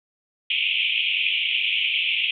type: band-pass noise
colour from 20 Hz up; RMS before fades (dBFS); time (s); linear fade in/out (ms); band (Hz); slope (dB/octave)
pink; -23; 0.5-2.31; 2; 2300 to 3300; 96
effects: none